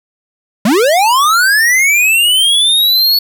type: linear sweep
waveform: square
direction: up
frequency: 184.9 to 4435 Hz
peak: -8 dBFS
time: 0.65-3.19 s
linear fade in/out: 5 ms
effects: none